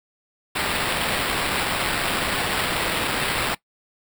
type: noise with sample-and-hold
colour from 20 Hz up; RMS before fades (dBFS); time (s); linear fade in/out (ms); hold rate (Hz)
white; -24; 0.55-3.55; 10; 6300
effects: noise-tail reverb RT60 0.1 s tail -20 dB re dry